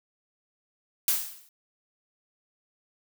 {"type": "noise with exponential decay", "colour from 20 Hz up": "blue", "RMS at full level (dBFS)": -21, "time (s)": [1.08, 1.49], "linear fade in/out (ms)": 1, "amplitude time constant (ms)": 89, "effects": []}